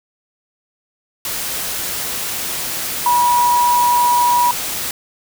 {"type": "tone in noise", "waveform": "sine", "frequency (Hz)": 969, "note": "B5", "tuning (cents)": -33, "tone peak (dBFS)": -11, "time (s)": [3.06, 4.51], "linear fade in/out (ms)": 2, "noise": "white", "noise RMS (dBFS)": -23, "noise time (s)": [1.25, 4.91], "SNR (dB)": 9, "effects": []}